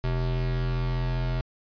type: tone pair together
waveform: square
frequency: 42.58 / 127.6 Hz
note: F1 / C3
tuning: -43 / -43 cents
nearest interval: octave + perfect fifth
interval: 1900 cents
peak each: -28 / -30 dBFS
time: 0.04-1.41 s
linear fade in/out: 0 ms
effects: resampled to 11025 Hz